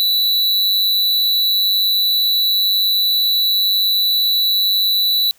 square tone with amplitude modulation, 3951 Hz, B7, in tune, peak -12 dBFS, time 0-5.31 s, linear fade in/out 0 ms, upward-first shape sine, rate 197 Hz, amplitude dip 40%, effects white hiss -53 dBFS RMS until 5.38 s

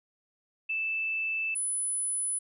sine tone pair in turn, 2638 / 10000 Hz, E7 / D#9, +1 / +8 cents, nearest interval octave + major seventh, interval 2307 cents, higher second, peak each -28 dBFS, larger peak neither, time 0.69-1.55 / 1.55-2.39 s, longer first, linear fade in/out 10 ms, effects none

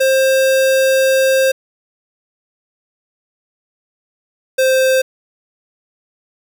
square tone pair in turn, 530 / 523 Hz, C5 / C5, +22 / -1 cents, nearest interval unison, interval 23 cents, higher first, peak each -11 dBFS, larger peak neither, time 0-1.52 / 4.58-5.02 s, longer first, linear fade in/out 10 ms, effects 7-bit

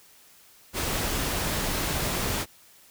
pink noise, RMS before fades -28 dBFS, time 0.73-2.46 s, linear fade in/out 50 ms, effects white hiss -55 dBFS RMS until 2.9 s

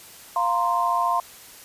sine chord, F suspended fourth, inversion none, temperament equal, 698.5 / 932.3 / 1046.5 Hz, F5 / Bb5 / C6, 0 / 0 / 0 cents, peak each -25 / -25 / -22 dBFS, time 0.36-1.2 s, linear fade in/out 2 ms, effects white hiss -45 dBFS RMS until 1.64 s + resampled to 32000 Hz

